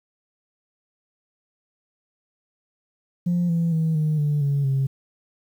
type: tone with pitch steps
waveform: sine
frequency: 175 / 167.68 / 160.66 / 153.94 / 147.5 / 141.33 / 135.41 Hz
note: F3 / E3 / E3 / D#3 / D3 / C#3 / C#3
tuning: +4 / +30 / -44 / -18 / +8 / +34 / -40 cents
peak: -17 dBFS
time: 3.26-4.87 s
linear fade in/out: 10 ms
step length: 230 ms
effects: tanh soft clip ceiling -16 dBFS + 9-bit